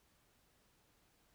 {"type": "silence", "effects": ["pink hiss -73 dBFS RMS until 1.34 s"]}